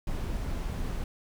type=noise; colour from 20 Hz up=brown; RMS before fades=-32 dBFS; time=0.07-1.04 s; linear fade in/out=2 ms; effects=none